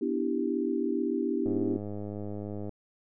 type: chord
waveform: sine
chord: E minor seventh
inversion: second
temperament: equal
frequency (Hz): 246.9 / 293.7 / 329.6 / 392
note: B3 / D4 / E4 / G4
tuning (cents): 0 / 0 / 0 / 0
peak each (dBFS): -32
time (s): 0.01-1.77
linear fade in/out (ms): 10
type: click train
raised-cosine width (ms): 2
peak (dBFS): -25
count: 128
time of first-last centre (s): 1.46-2.693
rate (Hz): 103
effects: none